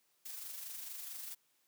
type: noise with amplitude modulation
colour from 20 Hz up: blue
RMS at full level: -44 dBFS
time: 0.25-1.35 s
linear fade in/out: 10 ms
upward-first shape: sine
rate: 24.5 Hz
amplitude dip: 40%
effects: white hiss -75 dBFS RMS until 1.67 s + high-pass 150 Hz 12 dB/octave